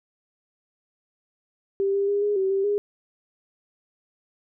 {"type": "tone with pitch steps", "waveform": "sine", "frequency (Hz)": [393.2, 398.1, 405.4, 413.1, 383, 390.4, 410.3], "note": ["G4", "G4", "G#4", "G#4", "G4", "G4", "G#4"], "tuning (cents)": [5, 27, -42, -9, -40, -7, -21], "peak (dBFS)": -20, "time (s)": [1.8, 2.78], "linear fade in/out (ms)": 0, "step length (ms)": 140, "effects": []}